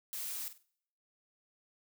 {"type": "noise with echo", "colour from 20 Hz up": "blue", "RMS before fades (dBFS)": -40, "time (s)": [0.13, 0.48], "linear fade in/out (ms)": 0, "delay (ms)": 49, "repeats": 3, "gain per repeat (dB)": -11, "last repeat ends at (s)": 0.627, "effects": ["noise-tail reverb RT60 0.7 s tail -25 dB re dry"]}